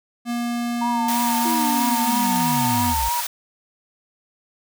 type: tone with pitch glide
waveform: square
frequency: 238.2 to 243.6 Hz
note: A#3 to B3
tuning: +38 to -24 cents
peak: -23 dBFS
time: 0.25-2.95 s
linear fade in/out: 50 ms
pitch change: +38 cents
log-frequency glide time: 2.01-2.07 s
type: tone with vibrato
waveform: sine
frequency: 932.3 Hz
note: A#5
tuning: in tune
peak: -21 dBFS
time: 0.81-3.21 s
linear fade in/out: 10 ms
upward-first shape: triangle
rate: 3.1 Hz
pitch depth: 64 cents each way
type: high-pass noise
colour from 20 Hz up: white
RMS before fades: -27 dBFS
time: 1.08-3.27 s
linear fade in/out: 5 ms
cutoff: 580 Hz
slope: 48 dB/octave
type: linear sweep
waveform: sine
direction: down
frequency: 338.1 to 51.91 Hz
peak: -25 dBFS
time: 1.45-3.09 s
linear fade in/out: 5 ms
effects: none